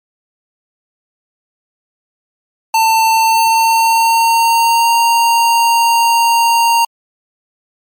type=tone with pitch glide; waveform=square; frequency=894 to 927.7 Hz; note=A5 to A#5; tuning=+27 to -9 cents; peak=-9 dBFS; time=2.74-6.85 s; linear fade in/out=5 ms; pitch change=+64 cents; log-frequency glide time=3.07-4.94 s; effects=MP3 96 kbps